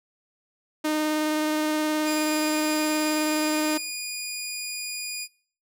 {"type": "tone with vibrato", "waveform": "sawtooth", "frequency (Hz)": 307, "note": "D#4", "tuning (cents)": -23, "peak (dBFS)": -19, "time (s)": [0.84, 3.78], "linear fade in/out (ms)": 10, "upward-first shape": "square", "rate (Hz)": 19, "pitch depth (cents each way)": 8}
{"type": "tone", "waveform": "15% pulse", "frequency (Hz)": 2448, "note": "D#7", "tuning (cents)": -29, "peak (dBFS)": -24, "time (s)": [2.04, 5.28], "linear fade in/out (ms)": 50}
{"effects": ["noise-tail reverb RT60 0.5 s tail -24 dB re dry"]}